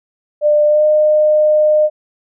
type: tone with pitch glide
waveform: sine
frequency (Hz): 597 to 609.2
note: D5 to D#5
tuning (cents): +28 to -37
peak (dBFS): -8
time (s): 0.41-1.9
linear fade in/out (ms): 50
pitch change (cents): +35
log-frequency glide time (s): 0.66-0.85
effects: none